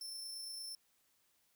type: tone with amplitude modulation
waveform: sawtooth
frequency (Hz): 5350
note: E8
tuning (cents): +25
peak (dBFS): -40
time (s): 0.01-0.75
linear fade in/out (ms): 2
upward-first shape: sine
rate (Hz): 28.6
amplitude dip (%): 25
effects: white hiss -75 dBFS RMS until 1.55 s